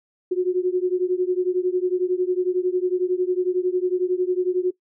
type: beating tone pair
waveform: sine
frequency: 359.7 / 370.7 Hz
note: F#4 / F#4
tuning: -49 / +3 cents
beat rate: 11 Hz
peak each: -21 / -22 dBFS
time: 0.31-4.71 s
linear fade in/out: 10 ms
effects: noise-tail reverb RT60 0.1 s tail -19 dB re dry